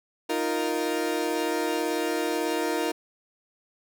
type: chord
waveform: 30% pulse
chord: Eb suspended second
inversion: none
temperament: equal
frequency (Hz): 311.1 / 349.2 / 466.2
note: Eb4 / F4 / Bb4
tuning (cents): 0 / 0 / 0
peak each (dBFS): -27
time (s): 0.29-2.92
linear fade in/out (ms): 10
effects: none